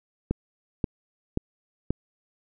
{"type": "click train", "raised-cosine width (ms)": 3, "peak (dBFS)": -11, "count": 4, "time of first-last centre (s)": [0.31, 1.906], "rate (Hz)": 1.88, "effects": []}